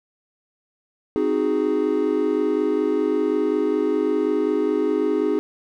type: chord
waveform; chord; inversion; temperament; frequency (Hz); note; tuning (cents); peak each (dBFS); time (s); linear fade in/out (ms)
triangle; Ab dominant seventh; first; equal; 261.6 / 311.1 / 370 / 415.3; C4 / Eb4 / Gb4 / Ab4; 0 / 0 / 0 / 0; -25 / -21 / -24 / -20; 1.16-5.39; 0
effects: none